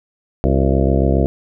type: harmonic tone with a mistuned harmonic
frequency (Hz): 67.2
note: C2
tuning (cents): +47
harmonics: 1 / 2 / 3 / 4 / 5 / 6 / 7 / 8 / 9 / 10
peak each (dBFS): -16 / -19 / -21 / -22 / -23 / -24 / -24 / -25 / -26 / -26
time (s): 0.44-1.26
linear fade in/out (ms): 0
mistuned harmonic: 6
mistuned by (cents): -84
effects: none